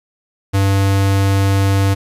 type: tone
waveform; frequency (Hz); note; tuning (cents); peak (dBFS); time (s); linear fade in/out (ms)
square; 98; G2; 0; -12; 0.53-1.95; 20
effects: resampled to 32000 Hz + 9-bit